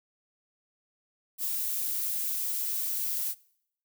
violet noise, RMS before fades -31 dBFS, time 1.38-3.35 s, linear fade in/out 50 ms, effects noise-tail reverb RT60 0.7 s tail -23 dB re dry

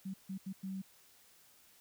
sine tone bursts at uneven times, 191.4 Hz, G3, 41 cents flat, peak -38 dBFS, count 4, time 0.05-0.14 / 0.29-0.38 / 0.46-0.53 / 0.63-0.82 s, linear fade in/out 10 ms, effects white hiss -64 dBFS RMS until 1.8 s

